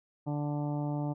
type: harmonic tone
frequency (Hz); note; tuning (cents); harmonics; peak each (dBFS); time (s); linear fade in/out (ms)
146.83; D3; 0; 1 / 2 / 3 / 4 / 5 / 6 / 7 / 8; -32 / -35 / -49 / -42 / -44 / -44 / -57 / -56; 0.26-1.14; 20
effects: none